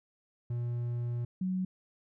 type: tone pair in turn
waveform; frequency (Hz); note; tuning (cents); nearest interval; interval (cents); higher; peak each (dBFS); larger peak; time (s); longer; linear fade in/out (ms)
triangle / sine; 119.9 / 185.76; A#2 / F#3; +49 / +7; minor sixth; 758; second; -29 / -29; neither; 0.5-1.25 / 1.41-1.65; first; 5
effects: none